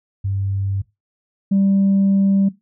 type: tone pair in turn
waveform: sine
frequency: 98 / 196 Hz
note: G2 / G3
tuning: 0 / 0 cents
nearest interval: octave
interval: 1200 cents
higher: second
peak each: -18 / -11 dBFS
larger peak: second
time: 0.24-0.82 / 1.51-2.49 s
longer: second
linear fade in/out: 10 ms
effects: noise-tail reverb RT60 0.2 s tail -18 dB re dry + tanh soft clip ceiling -10 dBFS